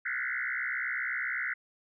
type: tone with frequency modulation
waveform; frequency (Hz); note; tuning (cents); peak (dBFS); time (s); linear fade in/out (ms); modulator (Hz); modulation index
sine; 1760; A6; 0; -30; 0.05-1.54; 10; 63.9; 5.3
effects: none